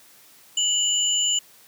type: tone pair together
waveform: sine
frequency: 2950 / 7098 Hz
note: F#7 / A8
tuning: -6 / +14 cents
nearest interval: octave + minor third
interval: 1520 cents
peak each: -22 / -22 dBFS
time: 0.57-1.39 s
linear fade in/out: 5 ms
effects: white hiss -52 dBFS RMS until 1.67 s + high-pass 100 Hz 12 dB/octave